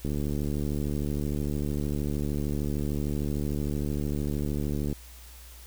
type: click train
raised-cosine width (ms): 3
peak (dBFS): -18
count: 358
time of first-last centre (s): 0.05-4.927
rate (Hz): 73.2
effects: added 60 Hz sine -46 dBFS peak until 5.66 s + white hiss -51 dBFS RMS until 5.66 s